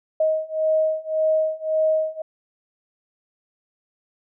sine beating tone pair, 628 / 629.8 Hz, D#5 / D#5, +16 / +21 cents, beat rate 1.8 Hz, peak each -22 / -21 dBFS, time 0.2-2.22 s, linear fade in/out 5 ms, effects none

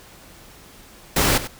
pink noise with echo, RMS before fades -18 dBFS, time 1.16-1.38 s, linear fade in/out 5 ms, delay 95 ms, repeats 1, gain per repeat -13 dB, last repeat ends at 1.475 s, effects pink hiss -46 dBFS RMS until 1.59 s

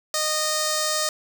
5% pulse tone with notch filter, 617 Hz, D#5, 15 cents flat, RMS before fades -24 dBFS, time 0.14-1.09 s, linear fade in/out 2 ms, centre 2700 Hz, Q 1.2, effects none

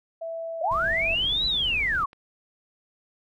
sine tone, 659.3 Hz, E5, in tune, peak -30 dBFS, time 0.21-1.15 s, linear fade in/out 10 ms
sine linear two-way sweep, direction up then down, 579 to 4012 to 1054 Hz, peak -22 dBFS, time 0.61-2.06 s, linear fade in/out 10 ms, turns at 1.46 s
brown noise, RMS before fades -37 dBFS, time 0.71-2.04 s, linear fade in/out 5 ms
clicks, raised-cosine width 0.3 ms, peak -32 dBFS, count 2, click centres 1.952 / 2.131 s
effects none

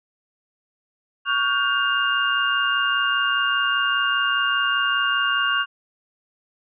sine tone cluster, 1127 / 1433 / 1558 / 2808 Hz, C#6 / F6 / G6 / F7, +28 / +44 / -11 / +9 cents, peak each -24 dBFS, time 1.25-5.66 s, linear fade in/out 50 ms, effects none

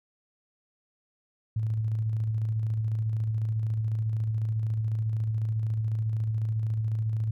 sine tone with tremolo, 110 Hz, A2, in tune, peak -24 dBFS, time 1.56-7.31 s, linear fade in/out 5 ms, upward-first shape square, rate 14 Hz, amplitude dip 25%, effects none

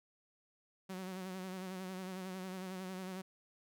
sawtooth tone with vibrato, 186.5 Hz, F#3, 14 cents sharp, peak -38 dBFS, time 0.89-3.22 s, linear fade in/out 10 ms, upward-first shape sine, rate 11 Hz, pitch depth 43 cents each way, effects none

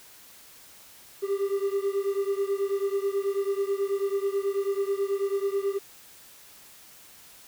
triangle beating tone pair, 392.7 / 401.9 Hz, G4 / G4, +3 / +43 cents, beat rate 9.2 Hz, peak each -25 / -27 dBFS, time 1.22-5.79 s, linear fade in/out 20 ms, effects white hiss -51 dBFS RMS until 7.47 s

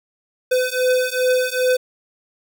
square beating tone pair, 505 / 507.5 Hz, B4 / B4, +39 / +47 cents, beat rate 2.5 Hz, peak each -20 dBFS, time 0.51-1.77 s, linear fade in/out 10 ms, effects none

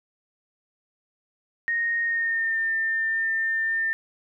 sine tone with pitch glide, 1859 to 1800.9 Hz, A#6 to A6, -5 to +40 cents, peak -22 dBFS, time 1.68-3.93 s, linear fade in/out 0 ms, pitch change -55 cents, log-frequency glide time 2.03-2.6 s, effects none

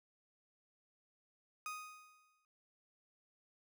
30% pulse tone with exponential decay, 1246 Hz, D#6, 2 cents sharp, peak -37 dBFS, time 1.66-2.45 s, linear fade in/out 1 ms, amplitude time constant 170 ms, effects none

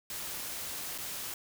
white noise with dropouts, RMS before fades -39 dBFS, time 0.1-1.34 s, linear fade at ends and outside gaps 2 ms, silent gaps 0.979-0.984 s, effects none

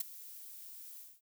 violet noise with ADSR envelope, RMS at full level -32 dBFS, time 0-1.21 s, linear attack 6 ms, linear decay 15 ms, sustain -18 dB, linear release 230 ms, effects none

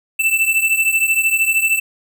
square beating tone pair, 2653 / 2666 Hz, E7 / E7, +10 / +19 cents, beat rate 13 Hz, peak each -16 / -19 dBFS, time 0.19-1.8 s, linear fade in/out 10 ms, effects none

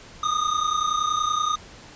square tone pair together, 1214 / 1244.5 Hz, D#6 / D#6, -43 / 0 cents, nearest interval unison, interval 43 cents, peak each -25 dBFS, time 0.23-1.56 s, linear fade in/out 5 ms, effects pink hiss -45 dBFS RMS until 1.95 s + resampled to 16000 Hz

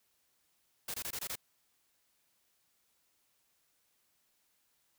white noise bursts, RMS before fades -39 dBFS, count 6, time 0.88-1.356 s, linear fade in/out 5 ms, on 61 ms, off 22 ms, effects white hiss -75 dBFS RMS until 4.98 s

